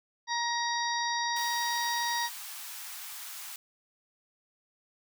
harmonic tone, 944 Hz, A#5, 22 cents sharp, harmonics 1 / 2 / 4 / 5 / 6, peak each -31 / -34 / -37 / -38 / -39 dBFS, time 0.27-2.3 s, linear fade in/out 50 ms
white high-pass noise, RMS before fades -42 dBFS, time 1.36-3.56 s, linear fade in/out 2 ms, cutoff 750 Hz, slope 48 dB/octave
effects none

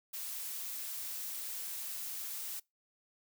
blue noise, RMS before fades -41 dBFS, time 0.13-2.6 s, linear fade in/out 10 ms, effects noise-tail reverb RT60 0.2 s tail -24 dB re dry

